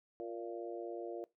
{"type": "harmonic tone with a mistuned harmonic", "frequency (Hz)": 116.54, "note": "A#2", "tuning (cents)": 0, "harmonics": [3, 4, 5, 6], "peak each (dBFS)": [-43, -45, -47, -49], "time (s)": [0.2, 1.24], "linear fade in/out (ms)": 0, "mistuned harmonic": 6, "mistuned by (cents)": -29, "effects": ["noise-tail reverb RT60 0.2 s tail -21 dB re dry"]}